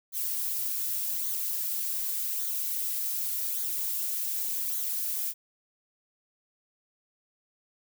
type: noise with flanger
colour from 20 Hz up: violet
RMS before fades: -31 dBFS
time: 0.12-5.34 s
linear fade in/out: 50 ms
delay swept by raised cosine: 0.37 to 5.07 ms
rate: 0.86 Hz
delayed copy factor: -0.55
effects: none